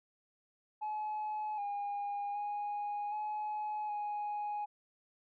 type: tone with pitch steps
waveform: sine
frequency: 852 / 813 / 825 / 847 / 832 Hz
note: G#5 / G#5 / G#5 / G#5 / G#5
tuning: +44 / -37 / -12 / +34 / +3 cents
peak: -33 dBFS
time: 0.81-4.66 s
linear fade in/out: 20 ms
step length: 770 ms
effects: tanh soft clip ceiling -33 dBFS